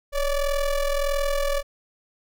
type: ring-modulated tone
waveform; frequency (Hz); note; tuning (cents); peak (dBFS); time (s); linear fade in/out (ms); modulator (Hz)
square; 290.8; D4; -17; -19; 0.12-1.63; 50; 270
effects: none